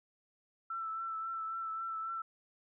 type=tone with vibrato; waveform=sine; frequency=1330 Hz; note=E6; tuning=15 cents sharp; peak=-36 dBFS; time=0.7-2.22 s; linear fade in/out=5 ms; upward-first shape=triangle; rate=3.7 Hz; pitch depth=29 cents each way; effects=none